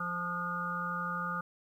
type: harmonic tone with a mistuned harmonic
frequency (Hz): 174.61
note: F3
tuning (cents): 0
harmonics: 1 / 3 / 5 / 7 / 8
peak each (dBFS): -40 / -47 / -46 / -35 / -38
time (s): 0-1.41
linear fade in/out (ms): 5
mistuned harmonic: 8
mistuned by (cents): +47
effects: 11-bit